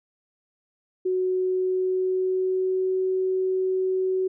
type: tone with pitch glide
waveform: sine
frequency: 370 to 374.9 Hz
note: F#4 to F#4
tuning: 0 to +23 cents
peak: -21 dBFS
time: 1.05-4.28 s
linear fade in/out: 10 ms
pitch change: +23 cents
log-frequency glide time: 1.24-2.97 s
effects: none